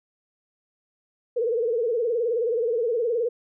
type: tone with vibrato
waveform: sine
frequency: 466.2 Hz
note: A#4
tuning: in tune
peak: -21 dBFS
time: 1.36-3.29 s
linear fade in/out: 10 ms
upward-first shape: sine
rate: 19 Hz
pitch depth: 110 cents each way
effects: none